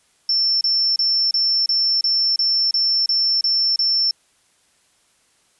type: tone bursts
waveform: sine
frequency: 5380 Hz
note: E8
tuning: 34 cents sharp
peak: -15 dBFS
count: 11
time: 0.29-4.11 s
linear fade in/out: 2 ms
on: 320 ms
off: 30 ms
effects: white hiss -60 dBFS RMS until 5.59 s + resampled to 24000 Hz